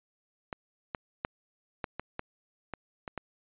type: clicks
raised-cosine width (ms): 0.5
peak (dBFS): -20 / -18 / -15 / -17 / -20 / -19 / -21 / -23 / -20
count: 9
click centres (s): 0.528 / 0.948 / 1.249 / 1.842 / 1.996 / 2.194 / 2.737 / 3.078 / 3.177
effects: resampled to 8000 Hz